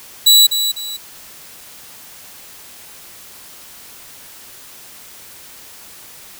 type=tone with echo; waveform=sawtooth; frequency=3930 Hz; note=B7; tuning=9 cents flat; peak=-3 dBFS; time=0.26-0.47 s; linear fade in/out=10 ms; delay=250 ms; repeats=2; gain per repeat=-9 dB; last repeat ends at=0.97 s; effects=white hiss -39 dBFS RMS until 6.39 s